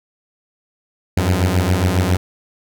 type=beating tone pair; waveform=sawtooth; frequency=87.5 / 94.8 Hz; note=F2 / F#2; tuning=+4 / +43 cents; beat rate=7.3 Hz; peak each=-13 dBFS; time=1.17-2.17 s; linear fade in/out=5 ms; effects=none